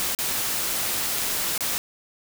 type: noise with dropouts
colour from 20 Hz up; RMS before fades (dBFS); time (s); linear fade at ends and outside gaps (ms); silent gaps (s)
white; -26; 0-1.78; 0; 0.149-0.188 / 1.578-1.607
effects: none